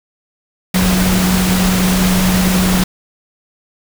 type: tone in noise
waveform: sine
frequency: 184.6 Hz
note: F#3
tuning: 4 cents flat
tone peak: -12 dBFS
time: 0.74-2.84 s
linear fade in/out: 5 ms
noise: pink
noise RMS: -17 dBFS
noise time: 0.74-2.84 s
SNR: +2 dB
effects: none